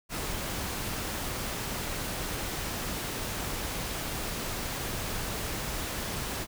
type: noise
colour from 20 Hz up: pink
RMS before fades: -34 dBFS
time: 0.09-6.47 s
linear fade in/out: 50 ms
effects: none